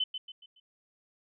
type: tone with echo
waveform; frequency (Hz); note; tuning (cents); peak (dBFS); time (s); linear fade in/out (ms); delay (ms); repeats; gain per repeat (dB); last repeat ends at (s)
sine; 3040; F#7; +46; -26; 0-0.04; 5; 140; 4; -8; 0.6
effects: none

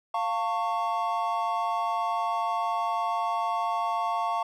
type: chord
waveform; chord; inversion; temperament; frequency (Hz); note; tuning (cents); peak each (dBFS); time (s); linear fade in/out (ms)
triangle; F augmented; none; equal with one note detuned; 698.5 / 899 / 1108.7; F5 / A5 / C#6; 0 / +37 / 0; -28; 0.14-4.43; 5
effects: none

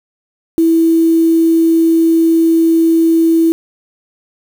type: tone with quantisation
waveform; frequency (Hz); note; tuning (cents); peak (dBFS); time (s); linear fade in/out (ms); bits
sine; 328.5; E4; -6; -7; 0.58-3.52; 0; 5
effects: none

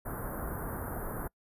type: band-stop noise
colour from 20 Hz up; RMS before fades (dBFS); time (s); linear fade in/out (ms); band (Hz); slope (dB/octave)
pink; -37; 0.05-1.28; 10; 1600 to 11000; 48
effects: noise-tail reverb RT60 0.1 s tail -26 dB re dry + resampled to 32000 Hz

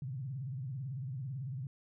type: tone with vibrato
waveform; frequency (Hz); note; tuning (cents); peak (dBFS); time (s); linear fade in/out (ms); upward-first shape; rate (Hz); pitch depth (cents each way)
sine; 131.6; C3; +10; -37; 0.02-1.67; 2; sine; 18; 190
effects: none

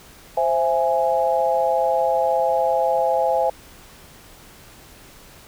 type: chord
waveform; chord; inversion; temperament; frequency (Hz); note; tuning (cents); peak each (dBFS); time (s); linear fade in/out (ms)
sine; C augmented; none; equal with one note detuned; 523.3 / 665.4 / 830.6; C5 / E5 / G#5; 0 / +16 / 0; -21; 0.37-3.5; 5
effects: pink hiss -46 dBFS RMS until 5.47 s

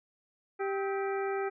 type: harmonic tone with a mistuned harmonic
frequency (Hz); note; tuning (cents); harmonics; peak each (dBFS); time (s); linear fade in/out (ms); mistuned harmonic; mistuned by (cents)
392; G4; 0; 1 / 2 / 3 / 4 / 5 / 6; -31 / -37 / -41 / -43 / -45 / -47; 0.59-1.5; 20; 3; +150
effects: none

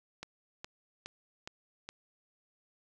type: click train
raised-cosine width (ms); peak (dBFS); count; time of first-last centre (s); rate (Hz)
0.2; -24; 5; 0.23-1.89; 2.41
effects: none

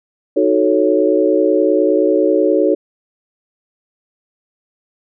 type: chord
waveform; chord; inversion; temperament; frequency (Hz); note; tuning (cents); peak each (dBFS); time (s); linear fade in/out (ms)
sine; D# half-diminished seventh; none; equal; 311.1 / 370 / 440 / 554.4; D#4 / F#4 / A4 / C#5; 0 / 0 / 0 / 0; -16; 0.36-2.75; 10
effects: none

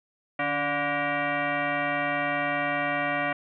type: tone with frequency modulation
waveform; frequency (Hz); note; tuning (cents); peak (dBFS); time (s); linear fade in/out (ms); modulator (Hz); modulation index
sine; 585; D5; -7; -24; 0.39-3.33; 5; 435; 4.2
effects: none

